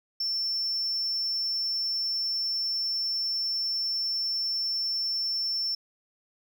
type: tone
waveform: sine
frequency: 5390 Hz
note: E8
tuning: 38 cents sharp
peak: -24 dBFS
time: 0.2-5.75 s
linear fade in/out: 5 ms
effects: tanh soft clip ceiling -25 dBFS + 10-bit